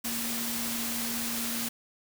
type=tone in noise; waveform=sine; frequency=233.1 Hz; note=A#3; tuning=in tune; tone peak=-36 dBFS; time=0.04-1.69 s; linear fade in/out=10 ms; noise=white; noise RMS=-33 dBFS; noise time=0.04-1.69 s; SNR=-6 dB; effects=none